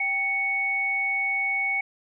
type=tone pair together; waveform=sine; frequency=785 / 2220 Hz; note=G5 / C#7; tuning=+2 / +2 cents; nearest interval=octave + tritone; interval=1800 cents; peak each=-33 / -23 dBFS; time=0-1.81 s; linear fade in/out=5 ms; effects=none